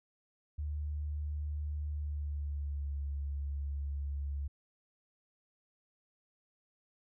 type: tone with pitch glide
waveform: sine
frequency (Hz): 74.4 to 70.71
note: D2 to C#2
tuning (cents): +23 to +35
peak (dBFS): -34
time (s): 0.58-4.48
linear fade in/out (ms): 10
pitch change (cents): -88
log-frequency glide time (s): 1.91-2.97
effects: none